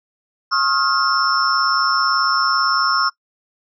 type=tone cluster; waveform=sine; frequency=1081 / 1266 / 1404 / 5340 Hz; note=C#6 / D#6 / F6 / E8; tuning=-44 / +30 / +9 / +22 cents; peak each=-20 dBFS; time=0.51-3.1 s; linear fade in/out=20 ms; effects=noise-tail reverb RT60 0.1 s tail -23 dB re dry